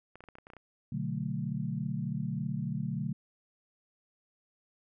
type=clicks; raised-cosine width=0.5 ms; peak=-34 dBFS; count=10; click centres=0.156 / 0.206 / 0.239 / 0.287 / 0.354 / 0.385 / 0.469 / 0.502 / 0.535 / 0.567 s
type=chord; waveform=sine; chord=B minor seventh; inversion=none; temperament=equal; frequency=123.47 / 146.83 / 185 / 220 Hz; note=B2 / D3 / F#3 / A3; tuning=0 / 0 / 0 / 0 cents; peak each=-38 / -35 / -37 / -38 dBFS; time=0.92-3.13 s; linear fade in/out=5 ms
effects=none